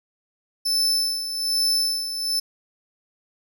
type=tone with tremolo; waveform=40% pulse; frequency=5274 Hz; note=E8; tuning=in tune; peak=-17 dBFS; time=0.65-2.4 s; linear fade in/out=10 ms; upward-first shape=sine; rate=1.2 Hz; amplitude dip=65%; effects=none